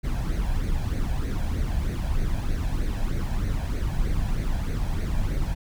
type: noise with flanger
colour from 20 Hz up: brown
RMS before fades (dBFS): -25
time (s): 0.03-5.55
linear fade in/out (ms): 20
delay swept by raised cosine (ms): 0.47 to 1.26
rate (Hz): 3.2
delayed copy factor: +0.6
effects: none